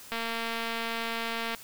click train, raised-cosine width 0.3 ms, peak -17 dBFS, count 328, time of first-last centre 0.12-1.548 s, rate 229 Hz, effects white hiss -48 dBFS RMS until 1.63 s

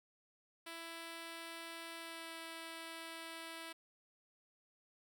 5% pulse tone with pitch glide, 331.7 to 328.6 Hz, E4 to E4, +11 to -5 cents, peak -35 dBFS, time 0.66-3.73 s, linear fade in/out 10 ms, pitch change -16 cents, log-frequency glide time 1.96-2.34 s, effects none

